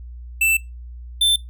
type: tone pair in turn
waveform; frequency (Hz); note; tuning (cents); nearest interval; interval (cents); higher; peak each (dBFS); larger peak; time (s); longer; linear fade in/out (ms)
square; 2658 / 3548; E7 / A7; +14 / +14; perfect fourth; 500; second; -15 / -14; second; 0.41-0.57 / 1.21-1.36; first; 5
effects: noise-tail reverb RT60 0.2 s tail -21 dB re dry + added 60 Hz sine -33 dBFS peak until 1.49 s